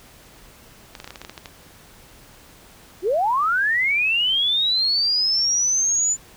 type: clicks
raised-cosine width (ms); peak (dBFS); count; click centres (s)
0.2; -18; 11; 0.952 / 1.001 / 1.044 / 1.076 / 1.106 / 1.158 / 1.216 / 1.249 / 1.296 / 1.378 / 1.458
type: linear sweep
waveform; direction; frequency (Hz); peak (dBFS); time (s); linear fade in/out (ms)
sine; up; 329.6 to 7070; -17; 3.02-6.17; 50
effects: pink hiss -48 dBFS RMS until 6.36 s